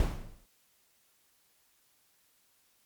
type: noise with exponential decay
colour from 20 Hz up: brown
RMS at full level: -24 dBFS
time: 0-0.46 s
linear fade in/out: 1 ms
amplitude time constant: 100 ms
effects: white hiss -69 dBFS RMS until 2.85 s + MP3 96 kbps